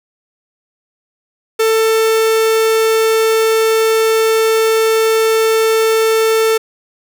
45% pulse tone, 444.8 Hz, A4, 19 cents sharp, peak -10 dBFS, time 1.59-6.58 s, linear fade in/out 10 ms, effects none

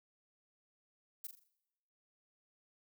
violet noise with echo, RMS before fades -43 dBFS, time 1.24-1.27 s, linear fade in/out 5 ms, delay 42 ms, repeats 5, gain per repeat -7 dB, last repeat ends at 1.48 s, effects noise-tail reverb RT60 1.0 s tail -22 dB re dry

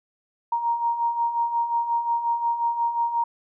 sine beating tone pair, 932.3 / 937.9 Hz, A#5 / A#5, 0 / +10 cents, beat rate 5.6 Hz, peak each -29 / -22 dBFS, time 0.52-3.24 s, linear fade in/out 5 ms, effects none

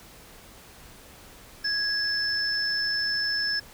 sine tone pair together, 1661.2 / 5274 Hz, G#6 / E8, 0 / 0 cents, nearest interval octave + minor sixth, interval 2000 cents, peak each -28 / -26 dBFS, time 1.64-3.6 s, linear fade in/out 10 ms, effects pink hiss -49 dBFS RMS until 3.73 s

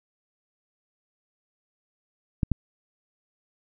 clicks, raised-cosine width 5 ms, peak -10 dBFS, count 2, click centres 2.432 / 2.517 s, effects none

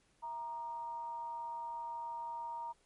sine tone with amplitude modulation, 937 Hz, A#5, 9 cents sharp, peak -37 dBFS, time 0.22-2.73 s, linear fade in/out 20 ms, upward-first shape sine, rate 274 Hz, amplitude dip 45%, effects pink hiss -72 dBFS RMS until 2.85 s + MP3 48 kbps

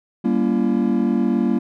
triangle chord, G diminished seventh, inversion none, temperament just, 196 / 235.2 / 282.2 / 338.7 Hz, G3 / Bb3 / Db4 / Fb4, 0 / +16 / +31 / +47 cents, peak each -20 / -17 / -22 / -22 dBFS, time 0.24-1.59 s, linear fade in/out 10 ms, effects none

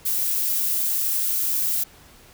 violet noise, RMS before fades -23 dBFS, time 0.05-1.84 s, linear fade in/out 10 ms, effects pink hiss -50 dBFS RMS until 2.33 s

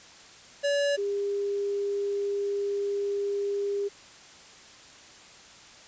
square / sine tone pair in turn, 570 / 403.1 Hz, C#5 / G4, +48 / +48 cents, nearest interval tritone, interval 600 cents, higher first, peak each -24 / -26 dBFS, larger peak first, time 0.63-0.97 / 0.97-3.89 s, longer second, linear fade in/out 20 ms, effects white hiss -50 dBFS RMS until 5.87 s + resampled to 16000 Hz

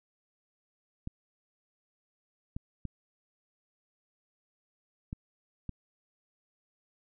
clicks, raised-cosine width 5 ms, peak -24 dBFS, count 5, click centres 1.074 / 2.565 / 2.853 / 5.129 / 5.693 s, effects none

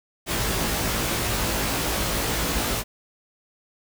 pink noise with comb filter, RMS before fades -25 dBFS, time 0.26-2.84 s, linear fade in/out 50 ms, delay 18 ms, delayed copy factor +1, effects none

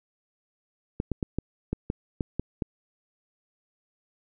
clicks, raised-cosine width 3 ms, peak -14 dBFS, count 9, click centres 1.001 / 1.117 / 1.228 / 1.386 / 1.73 / 1.901 / 2.208 / 2.396 / 2.622 s, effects none

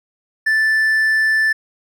triangle tone, 1760 Hz, A6, in tune, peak -11 dBFS, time 0.46-1.53 s, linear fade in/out 10 ms, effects none

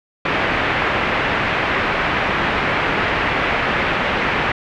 white low-pass noise, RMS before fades -19 dBFS, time 0.25-4.52 s, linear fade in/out 5 ms, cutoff 2400 Hz, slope 24 dB/octave, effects none

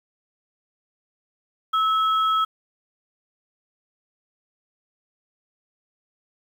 sine tone pair together, 1300 / 3276 Hz, E6 / G#7, -24 / -24 cents, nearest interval octave + major third, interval 1600 cents, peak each -18 / -29 dBFS, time 1.73-2.45 s, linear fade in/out 10 ms, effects 8-bit

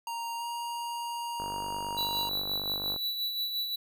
square tone with pitch glide, 932.3 to 942.6 Hz, A#5 to A#5, 0 to +19 cents, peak -34 dBFS, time 0.07-2.29 s, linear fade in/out 2 ms, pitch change +19 cents, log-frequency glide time 0.37-0.44 s
click train, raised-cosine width 1 ms, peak -26 dBFS, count 78, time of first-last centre 1.4-2.962 s, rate 49.3 Hz
square tone with tremolo, 3946 Hz, B7, 2 cents flat, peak -29 dBFS, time 1.97-3.76 s, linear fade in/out 10 ms, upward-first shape sine, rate 5.7 Hz, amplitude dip 45%
effects none

